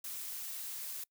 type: noise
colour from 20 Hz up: blue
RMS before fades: -42 dBFS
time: 0.04-1.04 s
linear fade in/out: 5 ms
effects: noise-tail reverb RT60 0.1 s tail -25 dB re dry